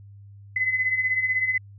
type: beating tone pair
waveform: sine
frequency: 2014 / 2030 Hz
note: B6 / B6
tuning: +33 / +47 cents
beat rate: 16 Hz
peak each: -28 / -22 dBFS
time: 0.56-1.58 s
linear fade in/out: 5 ms
effects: added 100 Hz sine -43 dBFS peak until 1.78 s